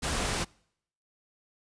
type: noise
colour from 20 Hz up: pink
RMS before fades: -30 dBFS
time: 0.02-0.45 s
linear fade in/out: 20 ms
effects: noise-tail reverb RT60 0.7 s tail -26 dB re dry + resampled to 22050 Hz